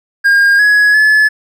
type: tone with pitch steps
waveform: triangle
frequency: 1617 / 1678 / 1720 Hz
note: G#6 / G#6 / A6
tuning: -47 / +17 / -40 cents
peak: -4 dBFS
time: 0.24-1.29 s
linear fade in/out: 20 ms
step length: 350 ms
effects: none